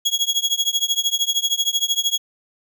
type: tone with tremolo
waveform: 30% pulse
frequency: 3322 Hz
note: G#7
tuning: in tune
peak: -11 dBFS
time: 0.05-2.18 s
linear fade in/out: 10 ms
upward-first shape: triangle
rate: 13 Hz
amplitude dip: 100%
effects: none